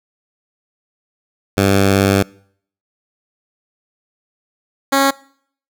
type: tone pair in turn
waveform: 10% pulse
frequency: 98.1 / 274.1 Hz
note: G2 / C#4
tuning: +2 / -19 cents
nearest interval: octave + tritone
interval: 1779 cents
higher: second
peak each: -3 dBFS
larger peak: neither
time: 1.57-2.23 / 4.92-5.11 s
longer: first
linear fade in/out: 10 ms
effects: noise-tail reverb RT60 0.6 s tail -24 dB re dry